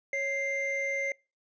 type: tone pair together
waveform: triangle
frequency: 550.9 / 2093 Hz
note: C#5 / C7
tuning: -11 / 0 cents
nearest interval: octave + major seventh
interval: 2311 cents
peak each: -32 / -28 dBFS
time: 0.13-1.12 s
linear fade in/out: 2 ms
effects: noise-tail reverb RT60 0.3 s tail -25 dB re dry + resampled to 16000 Hz